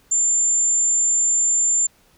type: tone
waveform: sine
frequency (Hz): 7230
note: A8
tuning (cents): +46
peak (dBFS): -14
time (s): 0.11-1.87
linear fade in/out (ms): 10
effects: tanh soft clip ceiling -12 dBFS + pink hiss -57 dBFS RMS until 2.17 s